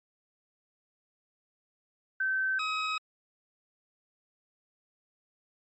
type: tone pair in turn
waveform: sine / 20% pulse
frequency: 1542 / 1269.8 Hz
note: G6 / D#6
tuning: -29 / +35 cents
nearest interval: minor third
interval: 336 cents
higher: first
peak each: -26 / -24 dBFS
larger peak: second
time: 2.2-2.59 / 2.59-2.98 s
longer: neither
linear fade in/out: 5 ms
effects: low-pass 7000 Hz 12 dB/octave + MP3 32 kbps